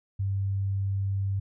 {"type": "tone", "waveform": "sine", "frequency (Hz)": 98, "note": "G2", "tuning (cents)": 0, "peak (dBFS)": -25, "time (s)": [0.19, 1.4], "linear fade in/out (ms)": 10, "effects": []}